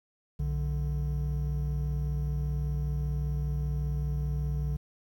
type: tone pair together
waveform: triangle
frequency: 61.74 / 146.84 Hz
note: B1 / D3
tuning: 0 / 0 cents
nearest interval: octave + minor third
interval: 1500 cents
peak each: -28 / -29 dBFS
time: 0.39-4.77 s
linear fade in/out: 10 ms
effects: 10-bit